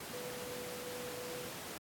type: tone in noise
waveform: sine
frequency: 493.9 Hz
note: B4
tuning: in tune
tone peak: -44 dBFS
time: 0.13-1.49 s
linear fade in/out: 5 ms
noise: pink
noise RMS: -45 dBFS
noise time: 0-1.78 s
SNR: -2 dB
effects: high-pass 150 Hz 12 dB/octave + AAC 64 kbps